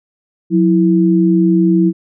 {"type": "tone pair together", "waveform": "sine", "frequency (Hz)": [181.4, 328.8], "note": ["F#3", "E4"], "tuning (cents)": [-34, -4], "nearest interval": "minor seventh", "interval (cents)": 1030, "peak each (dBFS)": -11, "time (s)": [0.5, 1.93], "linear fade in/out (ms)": 50, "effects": []}